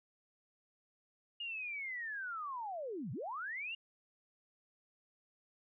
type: linear two-way sweep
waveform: sine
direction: down then up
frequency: 2864 to 107.2 to 2864 Hz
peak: -39 dBFS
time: 1.4-3.75 s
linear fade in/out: 5 ms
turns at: 3.12 s
effects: none